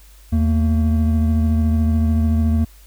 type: tone pair together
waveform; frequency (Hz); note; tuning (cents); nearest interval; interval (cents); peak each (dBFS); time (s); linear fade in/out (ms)
triangle; 79.97 / 226.2; D#2 / A3; +48 / +48; octave + tritone; 1800; -13 / -17; 0.32-2.65; 10
effects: added 50 Hz sine -43 dBFS peak until 2.86 s + white hiss -51 dBFS RMS until 2.86 s